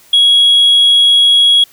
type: tone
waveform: sine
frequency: 3322 Hz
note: G#7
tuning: in tune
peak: -3 dBFS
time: 0.13-1.64 s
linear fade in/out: 5 ms
effects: tanh soft clip ceiling -3 dBFS + white hiss -45 dBFS RMS until 1.72 s